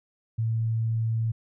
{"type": "tone", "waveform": "sine", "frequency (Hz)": 112.9, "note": "A2", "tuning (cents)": 45, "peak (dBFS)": -23, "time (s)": [0.38, 1.32], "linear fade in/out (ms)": 10, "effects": []}